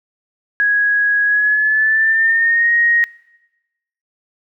sine tone with pitch glide, 1661.2 to 1875.4 Hz, G#6 to A#6, 0 to +10 cents, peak -11 dBFS, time 0.6-3.04 s, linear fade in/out 0 ms, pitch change +210 cents, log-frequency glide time 1.25-2.71 s, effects noise-tail reverb RT60 1.0 s tail -21 dB re dry

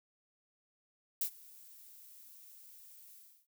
violet noise with ADSR envelope, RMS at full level -32 dBFS, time 1.21-3.47 s, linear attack 4 ms, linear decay 84 ms, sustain -24 dB, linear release 320 ms, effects noise-tail reverb RT60 0.1 s tail -25 dB re dry

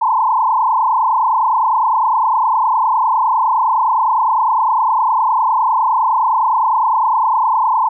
sine tone with frequency modulation, 953 Hz, A#5, 38 cents sharp, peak -11 dBFS, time 0.01-7.89 s, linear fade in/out 10 ms, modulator 29.8 Hz, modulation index 3.1, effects none

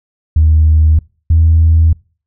sine tone pair in turn, 78.1 / 81.1 Hz, D#2 / E2, +7 / -28 cents, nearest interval minor second, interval 65 cents, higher second, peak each -4 dBFS, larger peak neither, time 0.36-0.99 / 1.3-1.93 s, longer neither, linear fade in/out 5 ms, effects noise-tail reverb RT60 0.4 s tail -26 dB re dry + tanh soft clip ceiling -1 dBFS

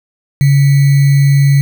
sine tone with sample-and-hold, 140 Hz, C#3, 18 cents sharp, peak -5 dBFS, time 0.41-1.61 s, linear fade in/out 0 ms, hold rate 2100 Hz, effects none

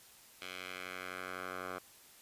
10% pulse tone with band-pass filter sweep, 91.9 Hz, F#2, 11 cents flat, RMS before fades -44 dBFS, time 0.41-1.79 s, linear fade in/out 10 ms, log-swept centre 2900 to 1100 Hz, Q 1.5, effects white hiss -59 dBFS RMS until 2.21 s + resampled to 32000 Hz

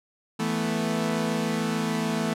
sawtooth chord, E suspended fourth, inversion none, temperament equal, 164.81 / 220 / 246.9 Hz, E3 / A3 / B3, 0 / 0 / 0 cents, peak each -26 / -23 / -27 dBFS, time 0.39-2.34 s, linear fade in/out 10 ms, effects low-pass 11000 Hz 12 dB/octave

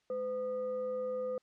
sine tone with frequency modulation, 508 Hz, B4, 49 cents sharp, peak -33 dBFS, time 0.1-1.38 s, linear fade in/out 2 ms, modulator 718 Hz, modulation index 0.32, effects white hiss -75 dBFS RMS until 1.42 s + low-pass 5000 Hz 12 dB/octave

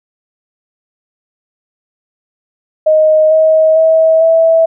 sine tone with pitch steps, 623 / 633.2 / 643.5 / 654 Hz, D#5 / D#5 / E5 / E5, +2 / +30 / -42 / -14 cents, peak -5 dBFS, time 2.86-4.66 s, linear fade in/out 10 ms, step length 450 ms, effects none

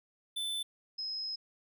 square / sine tone pair in turn, 3520 / 5119 Hz, A7 / D#8, 0 / +48 cents, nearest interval tritone, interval 648 cents, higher second, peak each -34 / -35 dBFS, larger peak first, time 0.36-0.63 / 0.98-1.36 s, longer second, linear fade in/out 10 ms, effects none

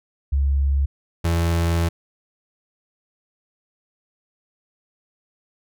sine / 35% pulse tone pair in turn, 69.3 / 84.16 Hz, C#2 / E2, 0 / +36 cents, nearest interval minor third, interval 336 cents, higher second, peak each -16 / -16 dBFS, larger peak neither, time 0.32-0.86 / 1.24-1.89 s, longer second, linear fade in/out 10 ms, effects none

